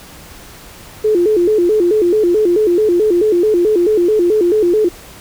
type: tone with vibrato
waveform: sine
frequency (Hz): 387.2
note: G4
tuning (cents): -21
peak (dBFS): -9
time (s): 1.04-4.89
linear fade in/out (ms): 10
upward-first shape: square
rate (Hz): 4.6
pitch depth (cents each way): 180
effects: pink hiss -37 dBFS RMS until 5.2 s